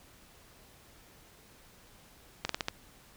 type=slowing click train; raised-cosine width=0.2 ms; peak=-13 dBFS; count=5; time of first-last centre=2.45-2.684 s; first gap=43 ms; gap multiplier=1.21; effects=pink hiss -58 dBFS RMS until 3.16 s